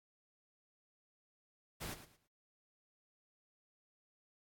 pink noise with echo, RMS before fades -44 dBFS, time 1.8-1.95 s, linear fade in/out 20 ms, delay 110 ms, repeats 3, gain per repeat -12 dB, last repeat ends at 2.28 s, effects AAC 64 kbps

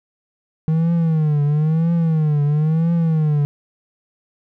triangle tone with vibrato, 156.8 Hz, D#3, 14 cents sharp, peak -12 dBFS, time 0.68-3.45 s, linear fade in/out 0 ms, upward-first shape triangle, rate 1 Hz, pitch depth 150 cents each way, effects none

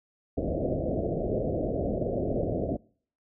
white low-pass noise, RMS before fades -29 dBFS, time 0.37-2.77 s, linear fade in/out 10 ms, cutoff 670 Hz, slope 96 dB/octave, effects noise-tail reverb RT60 0.5 s tail -24 dB re dry

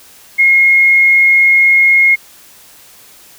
sine tone, 2152 Hz, C7, 48 cents sharp, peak -5 dBFS, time 0.38-2.16 s, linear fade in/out 20 ms, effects white hiss -41 dBFS RMS until 3.38 s

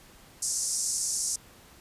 pink band-pass noise, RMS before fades -30 dBFS, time 0.42-1.36 s, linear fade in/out 5 ms, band 5400 to 10000 Hz, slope 48 dB/octave, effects pink hiss -54 dBFS RMS until 1.8 s + resampled to 32000 Hz

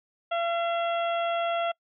harmonic tone with a mistuned harmonic, 680 Hz, F5, 46 cents flat, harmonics 1 / 2 / 3 / 4 / 5, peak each -26 / -32 / -40 / -39 / -39 dBFS, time 0.31-1.72 s, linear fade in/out 10 ms, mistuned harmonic 5, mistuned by -44 cents, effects noise-tail reverb RT60 0.1 s tail -26 dB re dry

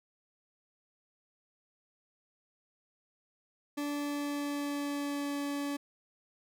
40% pulse tone with pitch glide, 290 to 285.2 Hz, D4 to C#4, -22 to +49 cents, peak -32 dBFS, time 3.77-5.77 s, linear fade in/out 10 ms, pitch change -29 cents, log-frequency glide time 3.89-5.39 s, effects none

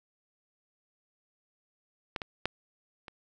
clicks, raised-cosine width 0.3 ms, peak -16 / -20 / -12 / -27 dBFS, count 4, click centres 2.162 / 2.218 / 2.456 / 3.082 s, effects none

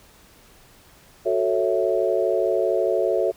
sine chord, F# minor seventh, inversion none, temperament equal with one note detuned, 370 / 442.8 / 554.4 / 659.3 Hz, F#4 / A4 / C#5 / E5, 0 / +11 / 0 / 0 cents, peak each -24 dBFS, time 1.25-3.32 s, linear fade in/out 20 ms, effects pink hiss -52 dBFS RMS until 3.36 s

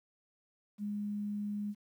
sine tone, 206.5 Hz, G#3, 10 cents flat, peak -34 dBFS, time 0.78-1.75 s, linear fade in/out 50 ms, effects 11-bit

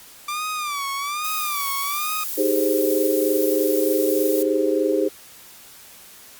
sawtooth tone with vibrato, 1174.7 Hz, D6, in tune, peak -21 dBFS, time 0.28-2.24 s, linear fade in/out 5 ms, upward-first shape sine, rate 1.2 Hz, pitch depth 110 cents each way
violet noise, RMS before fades -28 dBFS, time 1.24-4.43 s, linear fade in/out 5 ms
sine chord, Ab major seventh, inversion second, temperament equal with one note detuned, 312.9 / 392 / 415.3 / 523.3 Hz, Eb4 / G4 / Ab4 / C5, +10 / 0 / 0 / 0 cents, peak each -23 dBFS, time 2.37-5.09 s, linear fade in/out 20 ms
effects white hiss -45 dBFS RMS until 6.39 s + Opus 48 kbps

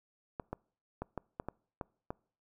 clicks, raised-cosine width 1 ms, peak -23 dBFS, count 8, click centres 0.398 / 0.53 / 1.02 / 1.177 / 1.399 / 1.486 / 1.812 / 2.105 s, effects noise-tail reverb RT60 0.5 s tail -26 dB re dry

